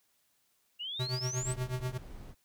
sine exponential sweep, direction up, 2794 to 8372 Hz, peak -36 dBFS, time 0.79-1.54 s, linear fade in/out 20 ms
square tone with tremolo, 126.8 Hz, B2, 46 cents sharp, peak -30 dBFS, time 0.99-1.98 s, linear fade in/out 10 ms, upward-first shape triangle, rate 8.3 Hz, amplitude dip 95%
brown noise, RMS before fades -46 dBFS, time 1.38-2.35 s, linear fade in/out 50 ms
effects white hiss -73 dBFS RMS until 2.44 s

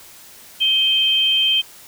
sine tone pair together, 2535 / 3141 Hz, D#7 / G7, +32 / +3 cents, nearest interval major third, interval 371 cents, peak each -24 / -14 dBFS, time 0.6-1.62 s, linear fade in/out 20 ms, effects white hiss -43 dBFS RMS until 1.87 s

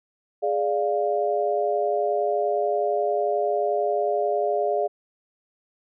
sine chord, D diminished, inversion second, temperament equal, 415.3 / 587.3 / 698.5 Hz, Ab4 / D5 / F5, 0 / 0 / 0 cents, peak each -25 dBFS, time 0.42-4.88 s, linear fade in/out 20 ms, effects none

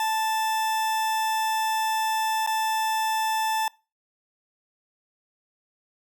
40% pulse tone with dropouts, 880 Hz, A5, in tune, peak -22 dBFS, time 0-3.68 s, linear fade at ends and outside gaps 2 ms, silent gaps 2.464-2.473 s, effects noise-tail reverb RT60 0.3 s tail -23 dB re dry

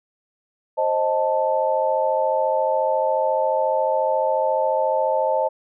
sine chord, A diminished, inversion first, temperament equal with one note detuned, 528.1 / 622.3 / 880 Hz, C5 / Eb5 / A5, +16 / 0 / 0 cents, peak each -22 dBFS, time 0.77-5.49 s, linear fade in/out 20 ms, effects none

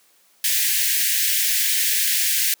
white high-pass noise, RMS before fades -20 dBFS, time 0.44-2.54 s, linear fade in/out 2 ms, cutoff 1600 Hz, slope 96 dB/octave, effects white hiss -58 dBFS RMS until 2.6 s + high-pass 200 Hz 12 dB/octave

